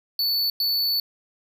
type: tone bursts at uneven times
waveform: square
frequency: 4469 Hz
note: C#8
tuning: 13 cents sharp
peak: -21 dBFS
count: 2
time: 0.19-0.5 / 0.6-1 s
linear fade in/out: 2 ms
effects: none